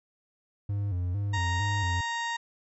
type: tone with vibrato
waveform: triangle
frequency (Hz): 95.1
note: F#2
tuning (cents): +48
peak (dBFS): -25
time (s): 0.69-2.01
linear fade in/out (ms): 5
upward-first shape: square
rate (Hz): 2.2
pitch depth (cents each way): 110
type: harmonic tone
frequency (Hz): 932.3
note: A#5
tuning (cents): 0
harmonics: 1 / 2 / 3 / 4 / 5 / 6 / 7 / 8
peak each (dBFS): -32 / -33 / -43 / -40 / -49 / -51 / -47 / -47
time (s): 1.33-2.37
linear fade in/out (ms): 10
effects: none